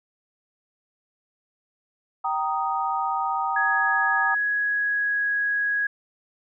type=chord; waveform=sine; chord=Eb major; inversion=first; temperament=just; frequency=777.8 / 933.4 / 1244.5 Hz; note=G5 / Bb5 / Eb6; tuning=-14 / +2 / 0 cents; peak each=-27 dBFS; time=2.24-4.35 s; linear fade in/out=10 ms
type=tone with pitch glide; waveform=sine; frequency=1671 to 1659.5 Hz; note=G#6 to G#6; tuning=+10 to -2 cents; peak=-21 dBFS; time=3.56-5.87 s; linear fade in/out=5 ms; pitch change=-12 cents; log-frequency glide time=4.39-5.28 s
effects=none